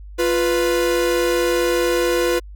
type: tone pair together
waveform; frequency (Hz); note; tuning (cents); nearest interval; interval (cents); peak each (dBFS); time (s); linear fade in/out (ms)
45% pulse; 349.2 / 493.8; F4 / B4; 0 / 0; tritone; 600; -19; 0.18-2.4; 20
effects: added 50 Hz sine -34 dBFS peak until 2.55 s